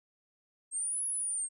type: linear two-way sweep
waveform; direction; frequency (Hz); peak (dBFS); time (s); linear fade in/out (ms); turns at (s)
sine; up then down; 8372 to 10548 to 8372; -31; 0.71-1.49; 50; 1.06
effects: none